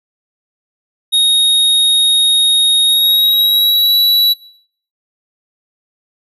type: tone with pitch glide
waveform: square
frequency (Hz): 3740 to 3926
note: A#7 to B7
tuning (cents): +5 to -11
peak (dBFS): -9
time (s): 1.12-4.34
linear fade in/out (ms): 20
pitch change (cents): +84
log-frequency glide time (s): 2.85-3.95
effects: noise-tail reverb RT60 0.6 s tail -21 dB re dry